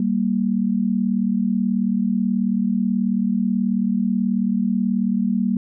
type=tone pair together; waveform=sine; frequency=194.66 / 233.1 Hz; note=G3 / A#3; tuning=-12 / 0 cents; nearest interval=minor third; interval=312 cents; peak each=-20 dBFS; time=0-5.57 s; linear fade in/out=2 ms; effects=none